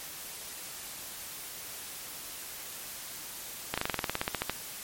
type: slowing click train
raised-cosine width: 0.3 ms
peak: -12 dBFS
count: 15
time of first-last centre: 3.74-4.497 s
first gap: 36 ms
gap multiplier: 1.06
effects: white hiss -42 dBFS RMS until 4.83 s + MP3 64 kbps